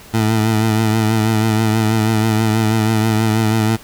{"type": "tone with vibrato", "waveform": "20% pulse", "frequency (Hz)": 110, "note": "A2", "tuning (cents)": 0, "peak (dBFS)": -8, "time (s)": [0.13, 3.77], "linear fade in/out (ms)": 20, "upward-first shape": "triangle", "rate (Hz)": 6.2, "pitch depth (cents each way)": 50, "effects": ["pink hiss -40 dBFS RMS until 3.83 s"]}